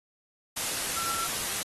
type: tone in noise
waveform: sine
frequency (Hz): 1349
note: E6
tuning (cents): +40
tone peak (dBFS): -33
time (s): 0.96-1.27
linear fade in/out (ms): 10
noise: white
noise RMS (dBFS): -31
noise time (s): 0.56-1.63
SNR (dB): -5
effects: AAC 32 kbps